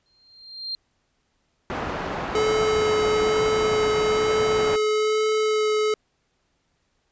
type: tone with exponential growth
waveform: sine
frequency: 4186 Hz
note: C8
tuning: in tune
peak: -25 dBFS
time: 0.06-0.75 s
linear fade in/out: 1 ms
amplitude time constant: 150 ms
type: low-pass noise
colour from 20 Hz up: white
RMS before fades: -29 dBFS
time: 1.7-4.76 s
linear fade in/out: 0 ms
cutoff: 1100 Hz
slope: 12 dB/octave
type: tone with vibrato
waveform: square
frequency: 430 Hz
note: A4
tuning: 40 cents flat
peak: -20 dBFS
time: 2.35-5.94 s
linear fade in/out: 2 ms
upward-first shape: sine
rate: 1.1 Hz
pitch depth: 10 cents each way
effects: pink hiss -70 dBFS RMS until 7.11 s + resampled to 16000 Hz

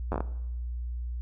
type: slowing click train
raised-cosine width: 1 ms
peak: -16 dBFS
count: 6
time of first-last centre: 0.12-0.205 s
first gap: 10 ms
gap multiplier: 1.27
effects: noise-tail reverb RT60 0.9 s tail -17 dB re dry + added 60 Hz sine -31 dBFS peak until 1.21 s

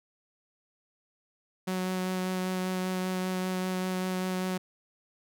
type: tone with vibrato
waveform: sawtooth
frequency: 185 Hz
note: F#3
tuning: in tune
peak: -25 dBFS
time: 1.67-4.58 s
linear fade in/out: 10 ms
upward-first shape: sine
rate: 5.1 Hz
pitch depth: 10 cents each way
effects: none

